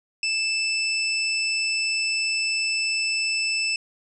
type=tone; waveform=25% pulse; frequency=2637 Hz; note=E7; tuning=in tune; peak=-18 dBFS; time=0.23-3.76 s; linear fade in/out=2 ms; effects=resampled to 22050 Hz + 10-bit